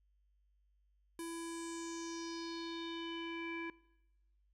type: tone with low-pass filter sweep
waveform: square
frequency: 333.4 Hz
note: E4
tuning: 20 cents sharp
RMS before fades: -43 dBFS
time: 1.19-3.7 s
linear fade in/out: 2 ms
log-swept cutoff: 11000 to 2100 Hz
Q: 4.7
effects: noise-tail reverb RT60 1.0 s tail -22 dB re dry + added 50 Hz sine -70 dBFS peak until 4.53 s